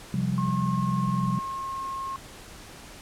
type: chord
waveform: sine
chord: C suspended fourth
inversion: none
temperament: equal with one note detuned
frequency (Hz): 130.81 / 174.61 / 194.64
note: C3 / F3 / G3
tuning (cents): 0 / 0 / -12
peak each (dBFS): -28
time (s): 0.14-1.39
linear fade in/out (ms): 2
type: tone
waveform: sine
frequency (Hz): 1076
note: C6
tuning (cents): +48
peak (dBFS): -30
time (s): 0.38-2.16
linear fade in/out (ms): 0
effects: pink hiss -45 dBFS RMS until 3.01 s + low-pass 11000 Hz 12 dB/octave